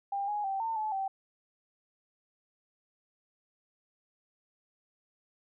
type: tone with pitch steps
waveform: sine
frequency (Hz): 797 / 832 / 778 / 902 / 862 / 775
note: G5 / G#5 / G5 / A5 / A5 / G5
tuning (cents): +28 / +3 / -13 / +43 / -36 / -20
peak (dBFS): -30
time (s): 0.12-1.08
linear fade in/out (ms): 5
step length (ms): 160
effects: none